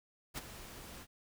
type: noise with ADSR envelope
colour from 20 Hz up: pink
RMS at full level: -38 dBFS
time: 0.34-1.07 s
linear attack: 37 ms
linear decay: 20 ms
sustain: -12 dB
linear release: 55 ms
effects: none